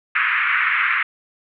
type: band-pass noise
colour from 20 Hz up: white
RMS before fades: -19 dBFS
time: 0.15-1.03 s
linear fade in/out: 5 ms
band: 1200 to 2400 Hz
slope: 48 dB/octave
effects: none